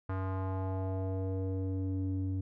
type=tone with low-pass filter sweep; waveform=square; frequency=94.8 Hz; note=F#2; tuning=43 cents sharp; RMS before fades=-34 dBFS; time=0.09-2.41 s; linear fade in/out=5 ms; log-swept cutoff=1300 to 230 Hz; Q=2.2; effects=none